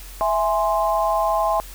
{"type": "chord", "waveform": "sine", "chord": "E augmented", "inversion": "none", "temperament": "equal", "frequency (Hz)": [659.3, 830.6, 1046.5], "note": ["E5", "G#5", "B#5"], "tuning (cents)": [0, 0, 0], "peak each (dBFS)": [-21, -22, -22], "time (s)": [0.21, 1.6], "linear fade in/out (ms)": 0, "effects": ["added 44 Hz sine -37 dBFS peak until 1.74 s", "white hiss -42 dBFS RMS until 1.74 s"]}